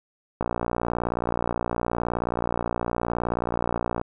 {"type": "click train", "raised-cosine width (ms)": 1, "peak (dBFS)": -11, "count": 214, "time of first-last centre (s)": [0.41, 4.014], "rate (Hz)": 59.1, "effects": []}